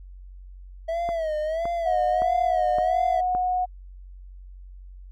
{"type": "tone with vibrato", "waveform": "triangle", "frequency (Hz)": 647, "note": "E5", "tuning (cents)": -32, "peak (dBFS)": -22, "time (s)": [0.88, 3.21], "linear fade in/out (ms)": 10, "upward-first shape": "sine", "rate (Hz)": 1.5, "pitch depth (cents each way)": 110}
{"type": "click train", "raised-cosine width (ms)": 1, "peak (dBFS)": -19, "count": 5, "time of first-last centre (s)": [1.09, 3.35], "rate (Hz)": 1.77}
{"type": "tone with pitch glide", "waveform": "sine", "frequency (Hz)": [722, 729.5], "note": ["F#5", "F#5"], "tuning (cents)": [-43, -25], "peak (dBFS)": -21, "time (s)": [1.85, 3.66], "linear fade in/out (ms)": 20, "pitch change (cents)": 18, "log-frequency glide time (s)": [2.79, 3.02]}
{"effects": ["added 46 Hz sine -40 dBFS peak until 5.11 s"]}